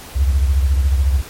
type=beating tone pair; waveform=sine; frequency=67 / 81 Hz; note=C2 / E2; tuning=+42 / -30 cents; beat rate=14 Hz; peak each=-12 / -21 dBFS; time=0.15-1.22 s; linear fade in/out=20 ms; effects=pink hiss -36 dBFS RMS until 1.29 s + MP3 64 kbps